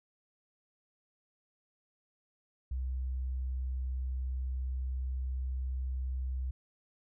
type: tone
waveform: sine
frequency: 64.3 Hz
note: C2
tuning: 30 cents flat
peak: -32 dBFS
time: 2.71-6.51 s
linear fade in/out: 5 ms
effects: none